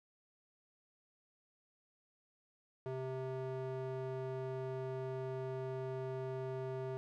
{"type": "tone with band-pass filter", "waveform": "square", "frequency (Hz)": 130.81, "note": "C3", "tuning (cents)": 0, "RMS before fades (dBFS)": -41, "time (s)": [2.86, 6.97], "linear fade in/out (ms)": 0, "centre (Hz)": 460, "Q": 1.2, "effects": []}